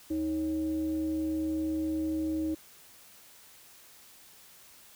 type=tone with frequency modulation; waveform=sine; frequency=314.9 Hz; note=D#4; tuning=21 cents sharp; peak=-28 dBFS; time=0.1-2.55 s; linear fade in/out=10 ms; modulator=238 Hz; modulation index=0.36; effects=white hiss -55 dBFS RMS until 4.95 s